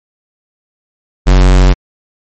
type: tone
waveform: square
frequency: 46.25 Hz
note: F#1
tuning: in tune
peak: -4 dBFS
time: 1.26-1.74 s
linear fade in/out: 20 ms
effects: MP3 32 kbps